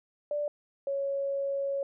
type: tone pair in turn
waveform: sine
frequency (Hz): 587.3 / 554.3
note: D5 / C#5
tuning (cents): 0 / 0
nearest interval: minor second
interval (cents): 100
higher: first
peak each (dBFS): -28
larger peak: neither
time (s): 0.31-0.48 / 0.87-1.83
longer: second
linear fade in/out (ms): 2
effects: none